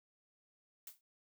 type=noise with exponential decay; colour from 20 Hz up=blue; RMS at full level=-45 dBFS; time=0.87-1.01 s; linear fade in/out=2 ms; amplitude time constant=29 ms; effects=none